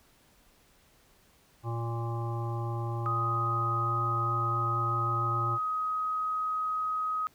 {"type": "harmonic tone", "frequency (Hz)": 116.54, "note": "A#2", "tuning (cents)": 0, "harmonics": [1, 3, 5, 7, 9, 10], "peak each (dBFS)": [-31, -40, -46, -41, -43, -46], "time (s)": [1.63, 5.59], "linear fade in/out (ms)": 50}
{"type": "tone with pitch glide", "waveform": "sine", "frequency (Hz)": [1249, 1260.6], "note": ["D#6", "D#6"], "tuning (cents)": [6, 22], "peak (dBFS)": -28, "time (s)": [3.06, 7.27], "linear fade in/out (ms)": 0, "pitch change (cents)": 16, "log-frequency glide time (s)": [3.32, 6.06]}
{"effects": ["pink hiss -63 dBFS RMS until 7.34 s"]}